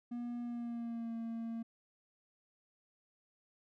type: tone with pitch glide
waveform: triangle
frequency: 240 to 228.8 Hz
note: B3 to A#3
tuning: -49 to -32 cents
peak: -36 dBFS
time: 0.11-1.63 s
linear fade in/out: 10 ms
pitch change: -83 cents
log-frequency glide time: 0.42-1.15 s
effects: none